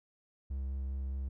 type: tone with vibrato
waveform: triangle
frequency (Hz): 67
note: C2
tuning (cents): +42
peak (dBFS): -32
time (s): 0.5-1.29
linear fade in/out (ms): 10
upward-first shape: sine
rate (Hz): 4.9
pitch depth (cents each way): 14
effects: none